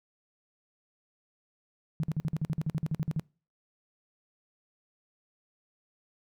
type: tone bursts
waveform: sine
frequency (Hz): 155.56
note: D#3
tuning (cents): 0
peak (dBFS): -26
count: 15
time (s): 2-3.196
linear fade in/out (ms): 0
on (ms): 34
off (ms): 49
effects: noise-tail reverb RT60 0.4 s tail -26 dB re dry